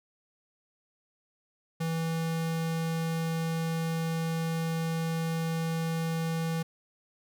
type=tone; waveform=square; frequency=163.7 Hz; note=E3; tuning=12 cents flat; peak=-29 dBFS; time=1.8-6.63 s; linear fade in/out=10 ms; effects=none